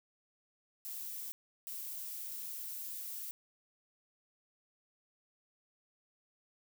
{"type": "noise bursts at uneven times", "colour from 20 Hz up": "violet", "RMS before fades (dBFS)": -43, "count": 2, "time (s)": [[0.85, 1.32], [1.67, 3.31]], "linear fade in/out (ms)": 0, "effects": []}